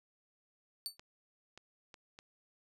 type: tone with exponential decay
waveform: sawtooth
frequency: 4500 Hz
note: C#8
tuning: 25 cents sharp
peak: -31 dBFS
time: 0.86-0.97 s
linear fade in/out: 0 ms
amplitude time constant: 22 ms
type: clicks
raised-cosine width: 0.2 ms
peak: -34 dBFS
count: 4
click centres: 0.995 / 1.576 / 1.942 / 2.189 s
effects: none